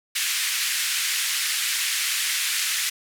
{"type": "band-pass noise", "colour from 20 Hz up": "pink", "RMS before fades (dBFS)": -25, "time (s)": [0.15, 2.9], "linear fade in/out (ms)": 10, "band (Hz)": [1800, 13000], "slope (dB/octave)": 24, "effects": []}